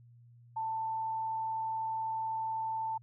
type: tone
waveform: sine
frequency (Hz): 888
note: A5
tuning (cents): +16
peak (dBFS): -32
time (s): 0.56-2.98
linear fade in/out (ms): 10
effects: added 119 Hz sine -55 dBFS peak until 3.02 s